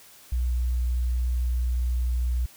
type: tone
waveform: sine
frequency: 61.1 Hz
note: B1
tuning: 18 cents flat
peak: -22 dBFS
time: 0.32-2.46 s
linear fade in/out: 5 ms
effects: white hiss -51 dBFS RMS until 2.56 s